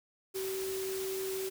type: tone in noise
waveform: sine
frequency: 382.1 Hz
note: G4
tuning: 44 cents flat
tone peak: -34 dBFS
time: 0.34-1.5 s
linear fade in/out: 20 ms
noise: white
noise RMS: -42 dBFS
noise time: 0.34-1.5 s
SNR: +5 dB
effects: none